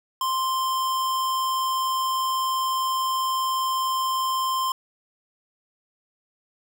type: tone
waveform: square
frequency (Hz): 1046.5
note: C6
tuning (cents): 0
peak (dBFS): -23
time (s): 0.21-4.72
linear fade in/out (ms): 2
effects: none